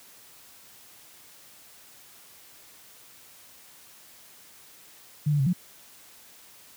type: tone with pitch steps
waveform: sine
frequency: 149 / 145.9 / 134.6 / 178.9 Hz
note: D3 / D3 / C3 / F3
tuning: +25 / -11 / +49 / +42 cents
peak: -20 dBFS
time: 5.26-5.532 s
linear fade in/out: 10 ms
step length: 68 ms
effects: white hiss -52 dBFS RMS until 6.76 s + high-pass 60 Hz 12 dB/octave